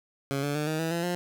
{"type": "tone with pitch steps", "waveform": "15% pulse", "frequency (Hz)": [138.59, 144.31, 150.26, 156.46, 162.92, 169.64, 176.64], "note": ["C#3", "D3", "D3", "D#3", "E3", "E3", "F3"], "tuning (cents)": [0, -30, 40, 10, -20, 50, 20], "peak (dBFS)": -21, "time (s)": [0.31, 1.15], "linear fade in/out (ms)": 0, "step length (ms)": 120, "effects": []}